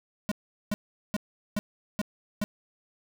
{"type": "tone bursts", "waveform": "square", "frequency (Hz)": 207.7, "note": "G#3", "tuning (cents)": 0, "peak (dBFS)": -26, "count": 6, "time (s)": [0.29, 2.44], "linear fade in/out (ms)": 0, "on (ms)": 25, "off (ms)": 400, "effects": []}